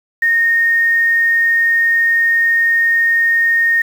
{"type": "tone with quantisation", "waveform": "sine", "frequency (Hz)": 1846, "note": "A#6", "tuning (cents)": -17, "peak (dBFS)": -10, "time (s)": [0.22, 3.82], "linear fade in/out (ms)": 5, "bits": 6, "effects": []}